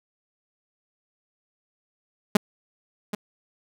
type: tone with echo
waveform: sawtooth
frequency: 207.7 Hz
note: G#3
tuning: in tune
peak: -9 dBFS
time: 2.35-2.37 s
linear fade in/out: 5 ms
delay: 780 ms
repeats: 1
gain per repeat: -13 dB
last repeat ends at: 3.15 s
effects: none